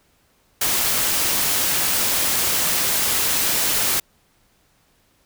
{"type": "noise", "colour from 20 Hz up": "white", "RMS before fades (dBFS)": -20, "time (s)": [0.61, 4], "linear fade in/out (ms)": 5, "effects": ["pink hiss -61 dBFS RMS until 5.25 s"]}